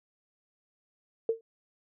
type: tone with exponential decay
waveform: sine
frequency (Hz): 453.6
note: A#4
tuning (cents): -47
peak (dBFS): -20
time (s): 1.29-1.41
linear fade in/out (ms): 2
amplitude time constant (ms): 26
effects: none